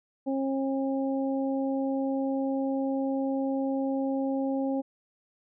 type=harmonic tone; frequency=270 Hz; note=C#4; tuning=45 cents flat; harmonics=1 / 2 / 3; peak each=-27 / -32 / -38 dBFS; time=0.26-4.82 s; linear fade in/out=20 ms; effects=none